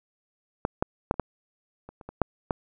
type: clicks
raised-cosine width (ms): 1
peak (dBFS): -10 / -9 / -6 / -29 / -11 / -28 / -30 / -24 / -6 / -11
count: 10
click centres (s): 0.651 / 0.825 / 1.111 / 1.141 / 1.197 / 1.89 / 2.012 / 2.09 / 2.217 / 2.508
effects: none